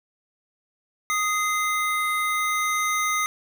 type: tone pair together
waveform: square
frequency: 1244.5 / 2074 Hz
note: D#6 / C7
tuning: 0 / -16 cents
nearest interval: major sixth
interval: 884 cents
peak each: -25 / -26 dBFS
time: 1.1-3.26 s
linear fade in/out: 0 ms
effects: 8-bit